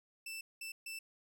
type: tone bursts at uneven times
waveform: sawtooth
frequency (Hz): 2659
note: E7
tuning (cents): +14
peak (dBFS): -39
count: 3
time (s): 0.26-0.41 / 0.61-0.72 / 0.86-0.99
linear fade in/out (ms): 5
effects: none